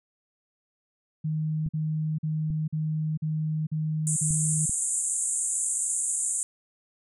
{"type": "tone bursts", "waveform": "sine", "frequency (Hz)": 155.56, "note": "D#3", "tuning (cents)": 0, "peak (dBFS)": -25, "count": 7, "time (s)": [1.24, 4.66], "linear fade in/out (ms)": 10, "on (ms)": 450, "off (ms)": 45}
{"type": "clicks", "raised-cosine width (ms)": 5, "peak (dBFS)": -23, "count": 4, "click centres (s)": [1.664, 2.504, 4.307, 4.695]}
{"type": "band-pass noise", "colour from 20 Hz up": "white", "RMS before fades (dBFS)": -28, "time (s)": [4.07, 6.43], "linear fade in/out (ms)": 0, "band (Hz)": [7000, 9700], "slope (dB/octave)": 96}
{"effects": []}